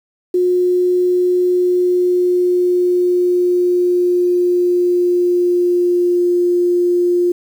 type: tone with pitch glide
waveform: sine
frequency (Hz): 360.2 to 352.8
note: F#4 to F4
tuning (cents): -46 to +18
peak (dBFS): -11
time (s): 0.34-7.32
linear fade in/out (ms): 5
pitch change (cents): -36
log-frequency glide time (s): 1.33-6.19
effects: 7-bit